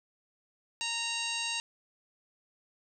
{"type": "harmonic tone with a mistuned harmonic", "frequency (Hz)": 925, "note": "A#5", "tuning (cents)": -14, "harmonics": [1, 2, 3, 4, 5, 6, 7, 8, 9], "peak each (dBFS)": [-42, -44, -35, -38, -40, -45, -42, -47, -44], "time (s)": [0.81, 1.6], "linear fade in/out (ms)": 0, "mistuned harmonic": 4, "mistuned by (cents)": 54, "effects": []}